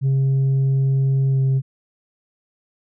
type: tone with pitch glide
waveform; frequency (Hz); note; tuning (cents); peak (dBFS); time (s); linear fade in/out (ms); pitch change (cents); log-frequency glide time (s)
sine; 135 to 133.53; C#3 to C3; -45 to +36; -12; 0.01-1.62; 50; -19; 1.29-1.4
effects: tanh soft clip ceiling -14 dBFS